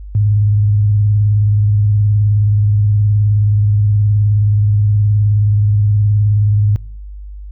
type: tone with vibrato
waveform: sine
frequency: 103.83 Hz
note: G#2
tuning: in tune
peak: -9 dBFS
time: 0.15-6.76 s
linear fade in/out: 0 ms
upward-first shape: sine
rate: 19 Hz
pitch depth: 55 cents each way
effects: noise-tail reverb RT60 0.6 s tail -26 dB re dry + added 50 Hz sine -27 dBFS peak until 7.51 s